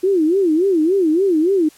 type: tone with vibrato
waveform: sine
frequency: 349.2 Hz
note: F4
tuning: in tune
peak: -12 dBFS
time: 0.03-1.69 s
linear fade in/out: 10 ms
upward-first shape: sine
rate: 3.5 Hz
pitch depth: 230 cents each way
effects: white hiss -48 dBFS RMS until 1.77 s + low-pass 12000 Hz 12 dB/octave